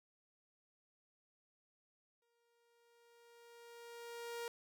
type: tone with exponential growth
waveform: sawtooth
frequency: 470.1 Hz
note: A#4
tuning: 15 cents sharp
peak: -37 dBFS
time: 2.22-4.48 s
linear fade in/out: 2 ms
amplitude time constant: 490 ms
effects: none